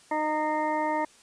harmonic tone with a mistuned harmonic, 307.2 Hz, D#4, 22 cents flat, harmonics 1 / 2 / 3 / 4 / 6 / 7, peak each -32 / -31 / -27 / -40 / -37 / -41 dBFS, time 0.11-1.05 s, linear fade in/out 5 ms, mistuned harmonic 7, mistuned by -36 cents, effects white hiss -56 dBFS RMS until 1.22 s + resampled to 22050 Hz

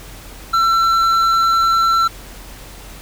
triangle tone with hard clipping, 1345 Hz, E6, 34 cents sharp, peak -13 dBFS, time 0.53-2.08 s, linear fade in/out 10 ms, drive 10 dB, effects added 45 Hz sine -37 dBFS peak until 3.01 s + pink hiss -38 dBFS RMS until 3.01 s

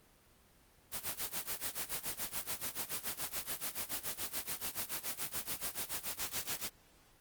white noise with tremolo, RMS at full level -36 dBFS, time 0.91-6.7 s, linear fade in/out 50 ms, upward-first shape sine, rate 7 Hz, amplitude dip 90%, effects pink hiss -65 dBFS RMS until 7.2 s + Opus 24 kbps

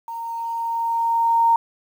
sine tone with level ramp, 923 Hz, A#5, 17 cents flat, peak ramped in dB -28 to -12 dBFS, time 0.08-1.56 s, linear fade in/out 2 ms, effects 8-bit

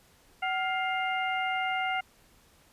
harmonic tone with a mistuned harmonic, 703 Hz, F5, 11 cents sharp, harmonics 1 / 2 / 3 / 4, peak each -30 / -34 / -33 / -38 dBFS, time 0.42-2.01 s, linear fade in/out 10 ms, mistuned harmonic 1, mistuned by +120 cents, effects pink hiss -61 dBFS RMS until 2.72 s + resampled to 32000 Hz

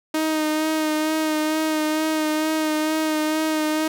sawtooth tone with vibrato, 311.1 Hz, D#4, in tune, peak -16 dBFS, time 0.14-3.88 s, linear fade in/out 5 ms, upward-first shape sine, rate 2.2 Hz, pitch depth 22 cents each way, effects none

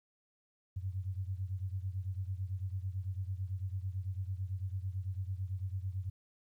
sine beating tone pair, 91.9 / 100.9 Hz, F#2 / G#2, -11 / -49 cents, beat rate 9 Hz, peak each -37 / -40 dBFS, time 0.76-6.1 s, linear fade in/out 10 ms, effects 12-bit

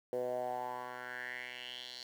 10% pulse tone with band-pass filter sweep, 124.4 Hz, B2, 13 cents sharp, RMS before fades -41 dBFS, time 0.13-2.03 s, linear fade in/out 0 ms, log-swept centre 480 to 4400 Hz, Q 4.7, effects 10-bit

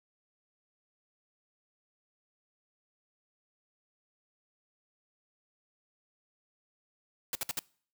white noise bursts, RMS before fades -33 dBFS, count 4, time 7.33-7.592 s, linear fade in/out 2 ms, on 22 ms, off 58 ms, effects noise-tail reverb RT60 0.5 s tail -24 dB re dry

